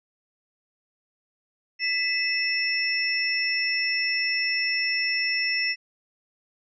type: tone cluster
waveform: sine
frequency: 1993 / 2612 / 5400 Hz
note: B6 / E7 / E8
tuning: +15 / -17 / +41 cents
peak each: -27 dBFS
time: 1.79-5.76 s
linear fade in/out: 50 ms
effects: none